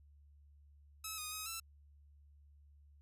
5% pulse tone with pitch steps, 1292 / 1239 / 1265 / 1334 Hz, E6 / D#6 / D#6 / E6, -35 / -8 / +28 / +20 cents, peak -30 dBFS, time 1.04-1.6 s, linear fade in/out 5 ms, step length 140 ms, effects added 72 Hz sine -60 dBFS peak until 3.01 s + resampled to 32000 Hz

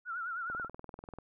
sine tone with vibrato, 1400 Hz, F6, 4 cents sharp, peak -35 dBFS, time 0.05-0.69 s, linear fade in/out 50 ms, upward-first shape triangle, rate 9.6 Hz, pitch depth 120 cents each way
click train, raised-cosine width 1 ms, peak -31 dBFS, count 15, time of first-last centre 0.5-1.186 s, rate 20.4 Hz
effects none

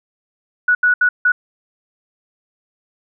sine tone bursts at uneven times, 1469 Hz, F#6, 13 cents flat, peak -10 dBFS, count 4, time 0.68-0.75 / 0.83-0.94 / 1.01-1.09 / 1.25-1.32 s, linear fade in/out 5 ms, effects none

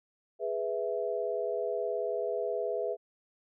sine chord, E major, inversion first, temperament equal, 415.3 / 493.9 / 659.3 Hz, G#4 / B4 / E5, 0 / 0 / 0 cents, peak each -34 dBFS, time 0.39-2.97 s, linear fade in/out 50 ms, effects none

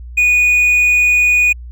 triangle tone, 2465 Hz, D#7, 17 cents flat, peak -7 dBFS, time 0.17-1.53 s, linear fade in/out 10 ms, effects added 60 Hz sine -28 dBFS peak until 1.71 s

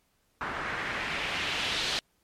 white noise with low-pass filter sweep, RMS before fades -32 dBFS, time 0.41-1.99 s, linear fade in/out 0 ms, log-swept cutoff 1400 to 4100 Hz, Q 1.9, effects pink hiss -71 dBFS RMS until 2.23 s + MP3 64 kbps

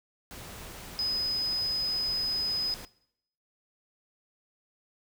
sine tone in noise, 5030 Hz, D#8, 18 cents sharp, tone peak -27 dBFS, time 0.99-2.74 s, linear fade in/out 0 ms, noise pink, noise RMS -44 dBFS, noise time 0.31-2.85 s, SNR +14 dB, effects noise-tail reverb RT60 0.7 s tail -20 dB re dry

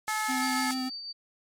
white band-pass noise, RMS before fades -38 dBFS, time 0.07-0.75 s, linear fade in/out 20 ms, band 3000 to 10000 Hz, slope 24 dB/octave
harmonic tone, 431.3 Hz, A4, 35 cents flat, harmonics 2 / 3 / 4 / 5, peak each -32 / -34 / -35 / -36 dBFS, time 0.08-0.71 s, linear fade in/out 0 ms
square tone with vibrato, 258.7 Hz, C4, 19 cents flat, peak -31 dBFS, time 0.28-0.9 s, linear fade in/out 20 ms, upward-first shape sine, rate 6.8 Hz, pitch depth 13 cents each way
sine tone with tremolo, 4608 Hz, D8, 34 cents flat, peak -35 dBFS, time 0.41-1.13 s, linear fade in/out 20 ms, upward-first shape sine, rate 6.1 Hz, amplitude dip 35%
effects none

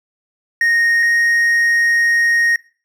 triangle tone pair in turn, 1859 / 1865.7 Hz, A#6 / A#6, -5 / +1 cents, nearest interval unison, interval 6 cents, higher second, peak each -10 dBFS, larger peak neither, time 0.61-1.03 / 1.03-2.56 s, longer second, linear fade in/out 2 ms, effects noise-tail reverb RT60 0.4 s tail -21 dB re dry

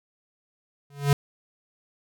square tone with exponential growth, 142.2 Hz, C#3, 45 cents sharp, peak -14 dBFS, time 0.9-1.13 s, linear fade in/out 2 ms, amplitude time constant 49 ms, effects none

